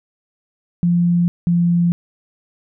sine tone pair in turn, 173.5 / 172.59 Hz, F3 / F3, -11 / -20 cents, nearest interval unison, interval 9 cents, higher first, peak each -12 dBFS, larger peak neither, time 0.83-1.28 / 1.47-1.92 s, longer neither, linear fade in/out 0 ms, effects none

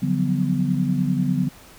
sine tone cluster, 144.2 / 177.3 / 187.4 / 250.2 Hz, D3 / F3 / F#3 / B3, -31 / +26 / +22 / +23 cents, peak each -24 dBFS, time 0.02-1.49 s, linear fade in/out 10 ms, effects pink hiss -47 dBFS RMS until 1.78 s

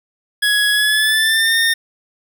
25% pulse tone with pitch glide, 1674 to 1825.5 Hz, G#6 to A#6, +13 to -37 cents, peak -9 dBFS, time 0.42-1.74 s, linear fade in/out 10 ms, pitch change +150 cents, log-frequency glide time 0.71-1.57 s, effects none

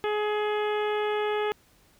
harmonic tone, 420.9 Hz, G#4, 23 cents sharp, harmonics 1 / 2 / 3 / 4 / 5 / 6 / 7 / 8, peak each -26 / -32 / -36 / -38 / -40 / -42 / -43 / -44 dBFS, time 0.04-1.52 s, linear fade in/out 0 ms, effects pink hiss -61 dBFS RMS until 1.99 s

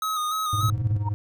square tone with vibrato, 1255 Hz, D#6, 15 cents sharp, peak -25 dBFS, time 0.02-0.7 s, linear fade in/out 2 ms, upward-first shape square, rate 3.4 Hz, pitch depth 31 cents each way
triangle tone with tremolo, 103.83 Hz, G#2, in tune, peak -19 dBFS, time 0.53-1.14 s, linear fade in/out 0 ms, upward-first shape sine, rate 19 Hz, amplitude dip 65%
sine tone bursts, 116.54 Hz, A#2, in tune, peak -22 dBFS, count 4, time 0.63-0.965 s, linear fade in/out 0 ms, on 56 ms, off 37 ms
sine tone with exponential growth, 932.3 Hz, A#5, in tune, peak -25 dBFS, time 0.99-1.09 s, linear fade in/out 5 ms, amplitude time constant 21 ms
effects none

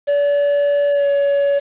triangle tone with pitch glide, 574 to 564.8 Hz, D5 to C#5, -40 to +32 cents, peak -11 dBFS, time 0.07-1.6 s, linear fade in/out 20 ms, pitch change -28 cents, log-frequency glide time 0.89-1.07 s, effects resampled to 8000 Hz + 7-bit

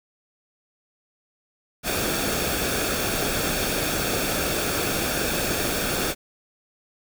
pink noise with comb filter, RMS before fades -25 dBFS, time 1.83-6.15 s, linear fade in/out 50 ms, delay 1 ms, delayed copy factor -0.55, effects none

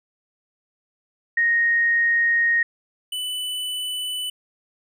sine / square tone pair in turn, 1864.7 / 2988 Hz, A#6 / F#7, 0 / +16 cents, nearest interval minor sixth, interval 816 cents, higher second, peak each -16 / -26 dBFS, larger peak first, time 1.37-2.63 / 3.12-4.3 s, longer first, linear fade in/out 5 ms, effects none

